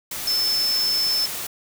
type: tone in noise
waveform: sine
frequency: 5274 Hz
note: E8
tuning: in tune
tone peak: -19 dBFS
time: 0.27-1.26 s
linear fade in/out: 5 ms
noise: white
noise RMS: -30 dBFS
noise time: 0.11-1.47 s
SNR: +8 dB
effects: none